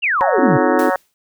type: exponential sweep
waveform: sine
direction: down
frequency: 2937 to 120 Hz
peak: -14 dBFS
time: 0.02-0.58 s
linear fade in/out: 20 ms
type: harmonic tone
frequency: 185 Hz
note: F#3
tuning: in tune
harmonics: 3 / 4 / 5 / 6 / 7 / 8 / 9 / 10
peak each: -19 / -21 / -23 / -25 / -26 / -27 / -28 / -29 dBFS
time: 0.21-0.96 s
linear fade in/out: 0 ms
type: chord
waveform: sine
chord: F dominant seventh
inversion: second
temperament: equal with one note detuned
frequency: 258.2 / 311.1 / 349.2 / 440 Hz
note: C4 / Eb4 / F4 / A4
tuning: -23 / 0 / 0 / 0 cents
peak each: -20 dBFS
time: 0.38-0.9 s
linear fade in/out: 5 ms
type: noise with exponential decay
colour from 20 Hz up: white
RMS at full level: -30 dBFS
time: 0.79-1.14 s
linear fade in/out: 1 ms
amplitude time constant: 74 ms
effects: none